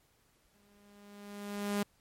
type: tone with exponential growth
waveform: sawtooth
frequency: 203.8 Hz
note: G#3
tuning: 32 cents flat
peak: -25 dBFS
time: 0.54-1.83 s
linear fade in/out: 5 ms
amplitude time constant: 280 ms
effects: pink hiss -70 dBFS RMS until 2 s + MP3 64 kbps